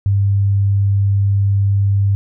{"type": "tone", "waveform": "sine", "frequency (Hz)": 99.5, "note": "G2", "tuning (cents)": 26, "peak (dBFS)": -11, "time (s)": [0.06, 2.15], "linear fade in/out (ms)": 0, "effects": []}